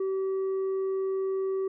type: tone with tanh clipping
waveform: sine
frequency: 383.7 Hz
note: G4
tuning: 37 cents flat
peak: -27 dBFS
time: 0-1.68 s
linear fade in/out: 5 ms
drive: 3 dB
effects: none